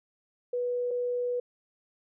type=tone pair in turn; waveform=sine; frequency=490 / 490 Hz; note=B4 / B4; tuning=-14 / -14 cents; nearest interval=unison; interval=0 cents; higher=neither; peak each=-27 dBFS; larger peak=neither; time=0.53-0.91 / 0.91-1.4 s; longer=second; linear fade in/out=5 ms; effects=none